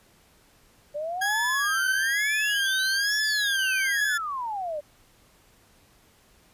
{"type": "exponential two-way sweep", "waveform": "sine", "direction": "up then down", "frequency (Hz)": [574, 5580, 574], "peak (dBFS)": -28, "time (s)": [0.94, 4.81], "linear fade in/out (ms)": 20, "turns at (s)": 3.16}
{"type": "tone with vibrato", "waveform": "40% pulse", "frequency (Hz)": 1629, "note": "G#6", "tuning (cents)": -34, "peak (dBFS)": -23, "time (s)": [1.21, 4.18], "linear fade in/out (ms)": 10, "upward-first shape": "sine", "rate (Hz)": 1.1, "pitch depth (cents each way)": 100}
{"effects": ["pink hiss -59 dBFS RMS until 6.53 s", "resampled to 32000 Hz"]}